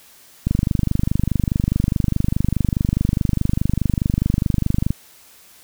click train, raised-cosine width 5 ms, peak -5 dBFS, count 111, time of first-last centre 0.47-4.905 s, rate 24.8 Hz, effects white hiss -48 dBFS RMS until 5.63 s

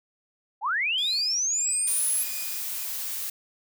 sine linear sweep, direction up, 740 to 11560 Hz, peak -23 dBFS, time 0.61-2.26 s, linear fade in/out 50 ms
15% pulse tone with tremolo, 2465 Hz, D#7, 17 cents flat, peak -30 dBFS, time 0.98-2.85 s, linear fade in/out 0 ms, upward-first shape triangle, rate 1.6 Hz, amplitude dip 100%
blue noise, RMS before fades -32 dBFS, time 1.87-3.3 s, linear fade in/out 5 ms
effects none

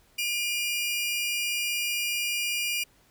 sawtooth tone pair together, 2411 / 2867 Hz, D7 / F7, +45 / +45 cents, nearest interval minor third, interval 300 cents, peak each -25 / -28 dBFS, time 0.18-2.84 s, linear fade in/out 10 ms, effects pink hiss -62 dBFS RMS until 3.1 s

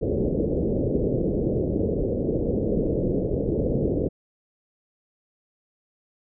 white low-pass noise, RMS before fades -24 dBFS, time 0.01-4.09 s, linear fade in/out 20 ms, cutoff 520 Hz, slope 48 dB/octave, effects none

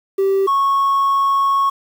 triangle tone pair in turn, 389.4 / 1101.4 Hz, G4 / C#6, -12 / -11 cents, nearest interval octave + tritone, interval 1801 cents, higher second, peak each -10 dBFS, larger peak neither, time 0.18-0.47 / 0.47-1.7 s, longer second, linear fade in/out 10 ms, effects tanh soft clip ceiling -8 dBFS + 7-bit

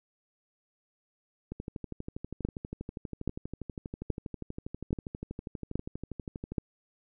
two click trains, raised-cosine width 3 ms, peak -16 / -24 dBFS, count 6 / 63, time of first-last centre 2.45-6.582 / 1.52-6.52 s, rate 1.21 / 12.4 Hz, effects none

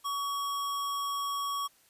sine tone with sample-and-hold, 1130 Hz, C#6, 33 cents sharp, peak -30 dBFS, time 0.04-1.68 s, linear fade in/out 20 ms, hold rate 4410 Hz, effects white hiss -64 dBFS RMS until 1.89 s + resampled to 32000 Hz

